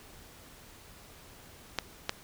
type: clicks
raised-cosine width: 0.2 ms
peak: -11 dBFS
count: 2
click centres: 1.787 / 2.094 s
effects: pink hiss -53 dBFS RMS until 2.23 s